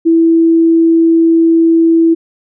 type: tone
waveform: sine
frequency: 329.6 Hz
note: E4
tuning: in tune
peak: -5 dBFS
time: 0.05-2.15 s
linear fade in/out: 20 ms
effects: none